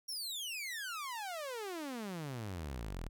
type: exponential sweep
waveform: sawtooth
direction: down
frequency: 5680 to 36.1 Hz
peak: -36 dBFS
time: 0.08-3.09 s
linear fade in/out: 10 ms
effects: none